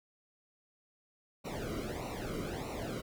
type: noise with flanger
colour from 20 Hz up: brown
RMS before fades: -39 dBFS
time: 1.44-3.02 s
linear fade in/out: 20 ms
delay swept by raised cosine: 0.6 to 1.18 ms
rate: 1.6 Hz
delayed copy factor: -0.95
effects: none